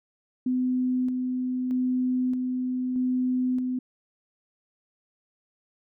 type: tone with tremolo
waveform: sine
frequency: 253.4 Hz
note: B3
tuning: 45 cents sharp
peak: -22 dBFS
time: 0.46-3.79 s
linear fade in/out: 5 ms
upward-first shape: square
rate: 0.8 Hz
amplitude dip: 30%
effects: none